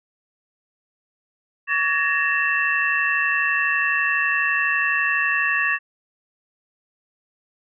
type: tone cluster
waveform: sine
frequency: 1133 / 1696 / 1848 / 2682 Hz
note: C#6 / G#6 / A#6 / E7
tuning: +37 / +36 / -16 / +29 cents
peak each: -27 / -23 / -22 / -24 dBFS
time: 1.67-5.79 s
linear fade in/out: 50 ms
effects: none